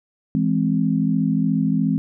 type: chord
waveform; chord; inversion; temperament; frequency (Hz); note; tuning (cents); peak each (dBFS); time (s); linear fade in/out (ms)
sine; E augmented; none; equal; 164.81 / 207.7 / 261.6; E3 / G#3 / B#3; 0 / 0 / 0; -21; 0.35-1.98; 0
effects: none